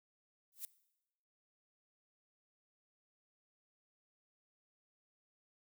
violet noise with exponential growth, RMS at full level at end -39 dBFS, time 0.52-0.65 s, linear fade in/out 1 ms, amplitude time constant 27 ms, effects noise-tail reverb RT60 0.9 s tail -19 dB re dry

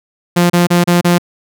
sawtooth tone bursts, 174.7 Hz, F3, 1 cent sharp, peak -4 dBFS, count 5, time 0.36-1.184 s, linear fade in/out 10 ms, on 140 ms, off 31 ms, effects none

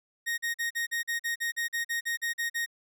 40% pulse tone bursts, 1864.7 Hz, A#6, in tune, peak -27 dBFS, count 15, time 0.26-2.662 s, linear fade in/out 20 ms, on 120 ms, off 43 ms, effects none

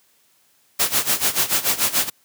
white noise with tremolo, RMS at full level -17 dBFS, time 0.79-2.1 s, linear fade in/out 10 ms, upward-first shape sine, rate 6.9 Hz, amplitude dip 85%, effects white hiss -60 dBFS RMS until 2.24 s + high-pass 100 Hz 12 dB/octave

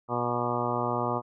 harmonic tone with a mistuned harmonic, 121 Hz, B2, 35 cents flat, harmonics 1 / 2 / 3 / 4 / 5 / 6 / 7 / 8 / 9 / 10, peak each -35 / -35 / -35 / -35 / -35 / -35 / -35 / -35 / -35 / -35 dBFS, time 0.08-1.22 s, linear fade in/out 50 ms, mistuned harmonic 9, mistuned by +19 cents, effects none

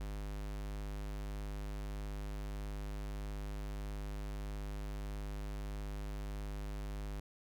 square tone, 50.8 Hz, G#1, 38 cents flat, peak -40 dBFS, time 0-7.2 s, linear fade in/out 5 ms, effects none

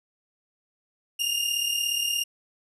sawtooth tone pair together, 2800 / 2837 Hz, F7 / F7, +4 / +27 cents, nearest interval unison, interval 23 cents, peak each -24 dBFS, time 1.19-2.24 s, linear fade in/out 10 ms, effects resampled to 32000 Hz

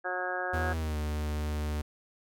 harmonic tone, 181.8 Hz, F#3, 30 cents flat, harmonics 2 / 3 / 4 / 5 / 6 / 7 / 8 / 9, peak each -40 / -38 / -36 / -44 / -46 / -41 / -40 / -35 dBFS, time 0.04-0.74 s, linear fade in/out 20 ms
45% pulse tone with pitch glide, 81.6 to 75.26 Hz, E2 to D2, -17 to +43 cents, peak -30 dBFS, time 0.53-1.82 s, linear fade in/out 10 ms, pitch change -140 cents, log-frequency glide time 0.73-0.97 s
effects none

